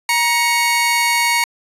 sawtooth tone pair together, 944.1 / 2217 Hz, A#5 / C#7, +22 / 0 cents, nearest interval octave + minor third, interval 1478 cents, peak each -13 dBFS, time 0.09-1.44 s, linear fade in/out 2 ms, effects resampled to 32000 Hz

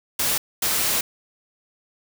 white noise bursts at uneven times, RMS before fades -22 dBFS, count 2, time 0.19-0.38 / 0.62-1.01 s, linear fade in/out 5 ms, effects none

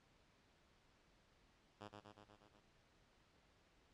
5% pulse tone with echo, 103.83 Hz, G#2, in tune, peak -40 dBFS, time 1.8-1.89 s, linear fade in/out 20 ms, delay 120 ms, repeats 6, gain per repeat -3 dB, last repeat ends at 2.61 s, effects pink hiss -73 dBFS RMS until 3.93 s + low-pass 5000 Hz 12 dB/octave

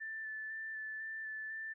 sine tone with vibrato, 1760 Hz, A6, in tune, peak -40 dBFS, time 0-1.74 s, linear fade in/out 20 ms, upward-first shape square, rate 2 Hz, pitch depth 12 cents each way, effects none

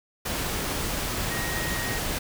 sine tone in noise, 1879 Hz, A#6, 13 cents sharp, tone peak -33 dBFS, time 1.3-1.99 s, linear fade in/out 10 ms, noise pink, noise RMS -29 dBFS, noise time 0.25-2.19 s, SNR -7 dB, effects none

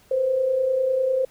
sine tone pair together, 493.3 / 523.3 Hz, B4 / C5, -2 / 0 cents, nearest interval minor second, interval 102 cents, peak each -29 / -19 dBFS, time 0.11-1.25 s, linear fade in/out 5 ms, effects pink hiss -56 dBFS RMS until 1.3 s

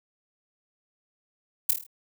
violet noise with echo, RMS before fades -19 dBFS, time 1.69-1.71 s, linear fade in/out 5 ms, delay 26 ms, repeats 6, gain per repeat -5 dB, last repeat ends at 1.866 s, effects none

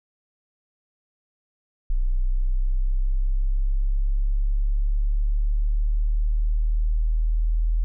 sine linear sweep, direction up, 30.87 to 40.53 Hz, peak -18 dBFS, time 1.9-7.84 s, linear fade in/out 0 ms, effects none

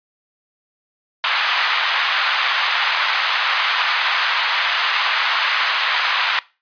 pink band-pass noise, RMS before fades -19 dBFS, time 1.24-6.39 s, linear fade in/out 0 ms, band 990 to 4000 Hz, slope 24 dB/octave, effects noise-tail reverb RT60 0.3 s tail -21 dB re dry + resampled to 11025 Hz

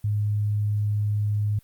sine tone, 104.4 Hz, G#2, 10 cents sharp, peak -21 dBFS, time 0.04-1.59 s, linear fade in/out 5 ms, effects white hiss -61 dBFS RMS until 1.63 s + Opus 32 kbps

